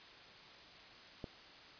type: click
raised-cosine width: 2 ms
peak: -29 dBFS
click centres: 1.242 s
effects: white hiss -56 dBFS RMS until 1.79 s + resampled to 11025 Hz